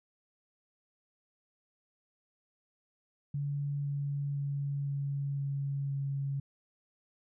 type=tone with pitch steps; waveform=sine; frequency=142.8 / 141.98 / 141.16 / 140.35 / 139.54 / 138.73 Hz; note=D3 / C#3 / C#3 / C#3 / C#3 / C#3; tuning=-48 / +42 / +32 / +22 / +12 / +2 cents; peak=-31 dBFS; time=3.34-6.4 s; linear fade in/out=5 ms; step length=510 ms; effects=none